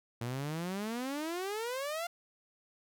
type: exponential sweep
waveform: sawtooth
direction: up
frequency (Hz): 114.8 to 705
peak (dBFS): -31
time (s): 0.21-2.07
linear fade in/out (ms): 5
effects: none